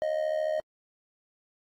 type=tone with amplitude modulation; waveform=triangle; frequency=622.3 Hz; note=D#5; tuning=in tune; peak=-21 dBFS; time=0.02-0.6 s; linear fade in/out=0 ms; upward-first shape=sine; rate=73.9 Hz; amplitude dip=70%; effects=AAC 48 kbps